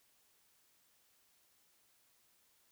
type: silence
effects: white hiss -72 dBFS RMS until 2.71 s